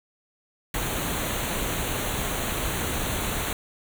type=band-stop noise; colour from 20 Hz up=pink; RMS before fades=-28 dBFS; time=0.74-3.53 s; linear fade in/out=2 ms; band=4300 to 6000 Hz; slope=96 dB/octave; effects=none